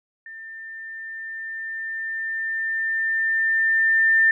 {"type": "tone with level ramp", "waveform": "sine", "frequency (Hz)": 1795, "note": "A6", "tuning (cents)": 34, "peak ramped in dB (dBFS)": [-36, -13], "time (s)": [0.26, 4.31], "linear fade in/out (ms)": 2, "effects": []}